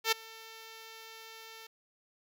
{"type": "tone with ADSR envelope", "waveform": "5% pulse", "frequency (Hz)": 447.5, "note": "A4", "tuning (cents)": 29, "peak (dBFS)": -12, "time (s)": [0.04, 1.67], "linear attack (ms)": 79, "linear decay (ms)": 11, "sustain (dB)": -24, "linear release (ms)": 6, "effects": []}